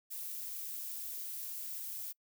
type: noise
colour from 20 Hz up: violet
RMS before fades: -42 dBFS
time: 0.1-2.13 s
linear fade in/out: 20 ms
effects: noise-tail reverb RT60 0.1 s tail -26 dB re dry